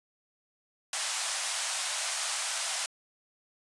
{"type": "band-pass noise", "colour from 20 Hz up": "white", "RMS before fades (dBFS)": -33, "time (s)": [0.93, 2.86], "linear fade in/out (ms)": 2, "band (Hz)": [610, 9800], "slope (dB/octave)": 48, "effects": ["resampled to 24000 Hz"]}